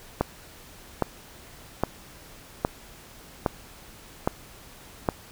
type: click train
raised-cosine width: 1 ms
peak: -7 dBFS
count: 7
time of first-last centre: 0.21-5.088 s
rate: 1.23 Hz
effects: pink hiss -48 dBFS RMS until 5.31 s